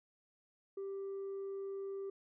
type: tone with tanh clipping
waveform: sine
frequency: 392 Hz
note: G4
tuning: in tune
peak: -40 dBFS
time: 0.77-2.1 s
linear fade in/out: 5 ms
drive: 1 dB
effects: none